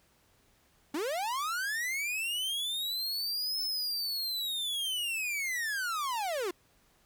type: linear two-way sweep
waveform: 45% pulse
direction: up then down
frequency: 269.7 to 5274 to 331.6 Hz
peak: -31 dBFS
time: 0.94-6.51 s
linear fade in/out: 5 ms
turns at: 3.62 s
effects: pink hiss -67 dBFS RMS until 7.05 s